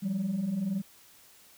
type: tone pair together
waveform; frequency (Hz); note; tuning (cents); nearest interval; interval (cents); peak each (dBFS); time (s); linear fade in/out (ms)
sine; 174.62 / 196; F3 / G3; 0 / 0; major second; 200; -33 / -27; 0.02-0.82; 20
effects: tanh soft clip ceiling -25 dBFS + white hiss -57 dBFS RMS until 1.57 s